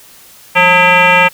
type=tone with frequency modulation; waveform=sine; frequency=1635 Hz; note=G#6; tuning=28 cents flat; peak=-4 dBFS; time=0.55-1.29 s; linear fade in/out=20 ms; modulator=366 Hz; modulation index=3.1; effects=tanh soft clip ceiling 0 dBFS + white hiss -40 dBFS RMS until 1.33 s